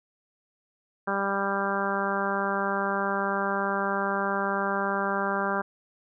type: harmonic tone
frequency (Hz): 197.6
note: G3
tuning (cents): +14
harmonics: 1 / 2 / 3 / 4 / 5 / 6 / 7 / 8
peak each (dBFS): -33 / -33 / -33 / -33 / -33 / -33 / -33 / -33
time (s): 1.07-5.62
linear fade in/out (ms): 10
effects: none